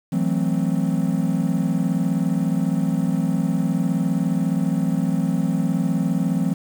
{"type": "chord", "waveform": "triangle", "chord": "F# half-diminished seventh", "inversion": "third", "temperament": "equal with one note detuned", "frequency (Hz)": [165.48, 185, 220, 261.6], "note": ["E3", "F#3", "A3", "C4"], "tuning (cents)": [7, 0, 0, 0], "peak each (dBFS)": [-21, -21, -24, -23], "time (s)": [0.12, 6.54], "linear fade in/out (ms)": 10, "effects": ["7-bit"]}